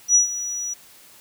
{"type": "tone with ADSR envelope", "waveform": "sine", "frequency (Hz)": 5850, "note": "F#8", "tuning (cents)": -21, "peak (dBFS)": -10, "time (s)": [0.08, 0.74], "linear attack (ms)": 70, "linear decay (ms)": 120, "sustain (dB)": -15, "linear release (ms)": 8, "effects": ["white hiss -49 dBFS RMS until 1.2 s"]}